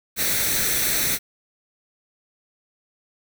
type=noise with comb filter; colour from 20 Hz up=white; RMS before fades=-22 dBFS; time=0.16-1.19 s; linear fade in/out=50 ms; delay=0.5 ms; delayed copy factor=+0.6; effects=none